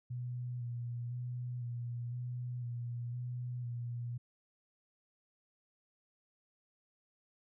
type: tone with vibrato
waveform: sine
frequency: 121.5 Hz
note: B2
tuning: 28 cents flat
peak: -37 dBFS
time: 0.1-4.18 s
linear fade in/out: 10 ms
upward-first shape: square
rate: 0.99 Hz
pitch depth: 24 cents each way
effects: none